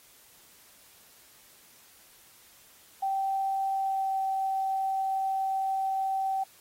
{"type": "tone with pitch glide", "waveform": "sine", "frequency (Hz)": [777, 771.6], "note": ["G5", "G5"], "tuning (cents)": [-16, -28], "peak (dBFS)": -26, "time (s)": [3.02, 6.44], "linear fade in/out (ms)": 10, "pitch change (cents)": -12, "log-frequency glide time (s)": [3.7, 4.17], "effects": ["white hiss -57 dBFS RMS until 6.6 s", "AAC 48 kbps"]}